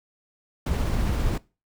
brown noise with tremolo, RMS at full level -23 dBFS, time 0.66-1.38 s, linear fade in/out 5 ms, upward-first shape triangle, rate 15 Hz, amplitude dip 25%, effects noise-tail reverb RT60 0.3 s tail -21 dB re dry

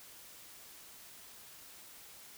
silence, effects white hiss -54 dBFS RMS until 2.37 s

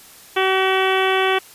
harmonic tone, 380 Hz, F#4, 46 cents sharp, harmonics 1 / 2 / 3 / 4 / 5 / 6 / 7 / 8 / 9, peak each -19 / -22 / -24 / -25 / -26 / -27 / -27 / -28 / -29 dBFS, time 0.36-1.39 s, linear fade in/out 10 ms, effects white hiss -44 dBFS RMS until 1.54 s + resampled to 32000 Hz

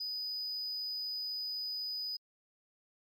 sine tone, 4978 Hz, D#8, in tune, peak -33 dBFS, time 0-2.17 s, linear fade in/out 10 ms, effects tanh soft clip ceiling -35 dBFS + AAC 64 kbps

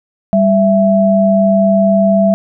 sine tone pair together, 196.88 / 664 Hz, G3 / E5, +8 / +12 cents, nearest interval octave + major sixth, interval 2104 cents, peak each -10 dBFS, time 0.33-2.34 s, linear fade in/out 0 ms, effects none

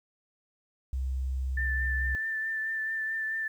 sine tone, 65.41 Hz, C2, in tune, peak -28 dBFS, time 0.93-2.15 s, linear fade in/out 0 ms
sine tone with vibrato, 1773 Hz, A6, 13 cents sharp, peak -29 dBFS, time 1.57-3.48 s, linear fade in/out 5 ms, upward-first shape triangle, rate 4.6 Hz, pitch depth 23 cents each way
effects 10-bit

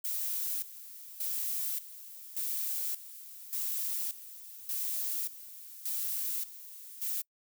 violet noise with tremolo, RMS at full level -34 dBFS, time 0.04-7.22 s, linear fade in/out 10 ms, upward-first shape square, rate 0.86 Hz, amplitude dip 80%, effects noise-tail reverb RT60 0.1 s tail -26 dB re dry

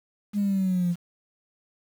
sine exponential sweep, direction down, 207.7 to 171.2 Hz, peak -20 dBFS, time 0.33-0.96 s, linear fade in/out 50 ms, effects tanh soft clip ceiling -18 dBFS + 8-bit

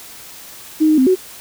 sine tone with pitch steps, 311.7 / 308.9 / 260 / 371.8 Hz, D#4 / D#4 / C4 / F#4, +3 / -12 / -11 / +8 cents, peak -9 dBFS, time 0.8-1.156 s, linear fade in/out 20 ms, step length 89 ms, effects white hiss -37 dBFS RMS until 1.4 s

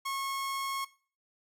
sawtooth tone, 1091 Hz, C#6, 28 cents flat, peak -29 dBFS, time 0.05-0.85 s, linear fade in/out 10 ms, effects noise-tail reverb RT60 0.4 s tail -18 dB re dry + AAC 64 kbps

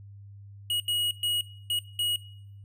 square tone bursts at uneven times, 2900 Hz, F#7, 35 cents flat, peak -26 dBFS, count 5, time 0.7-0.8 / 0.88-1.11 / 1.23-1.41 / 1.7-1.79 / 1.99-2.16 s, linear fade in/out 2 ms, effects noise-tail reverb RT60 0.8 s tail -21 dB re dry + added 100 Hz sine -44 dBFS peak until 2.64 s

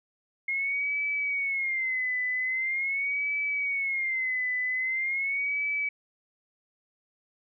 sine tone with vibrato, 2144 Hz, C7, 42 cents sharp, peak -26 dBFS, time 0.48-5.89 s, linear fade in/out 5 ms, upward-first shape sine, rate 0.43 Hz, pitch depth 120 cents each way, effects none

